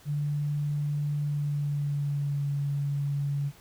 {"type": "tone with pitch glide", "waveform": "sine", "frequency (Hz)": [146.5, 142.08], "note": ["D3", "C#3"], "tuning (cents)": [-4, 43], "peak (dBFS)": -26, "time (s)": [0.05, 3.52], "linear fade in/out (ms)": 50, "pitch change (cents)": -53, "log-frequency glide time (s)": [1.22, 2.44], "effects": ["pink hiss -55 dBFS RMS until 3.6 s"]}